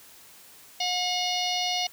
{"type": "harmonic tone", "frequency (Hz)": 722, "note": "F#5", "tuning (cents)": -43, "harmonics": [1, 3, 4, 5, 6, 7, 8], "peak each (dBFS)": [-30, -35, -31, -34, -33, -35, -36], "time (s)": [0.8, 1.87], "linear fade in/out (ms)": 5, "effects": ["white hiss -51 dBFS RMS until 1.92 s", "high-pass 60 Hz 12 dB/octave"]}